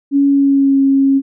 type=tone with pitch glide; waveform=sine; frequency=280 to 272.7 Hz; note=C#4 to C#4; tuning=+18 to -28 cents; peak=-8 dBFS; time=0.11-1.22 s; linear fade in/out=50 ms; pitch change=-46 cents; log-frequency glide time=0.27-0.81 s; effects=none